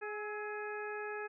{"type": "harmonic tone with a mistuned harmonic", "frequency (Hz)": 419.1, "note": "G#4", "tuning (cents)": 16, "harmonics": [1, 2, 3, 4, 5, 6], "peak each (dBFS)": [-41, -46, -48, -44, -56, -50], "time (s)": [0.01, 1.28], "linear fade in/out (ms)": 20, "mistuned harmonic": 3, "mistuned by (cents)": 51, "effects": []}